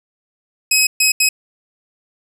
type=tone bursts at uneven times; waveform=15% pulse; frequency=2547 Hz; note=D#7; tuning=40 cents sharp; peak=-4 dBFS; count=3; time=0.71-0.87 / 1-1.12 / 1.2-1.29 s; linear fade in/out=5 ms; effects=none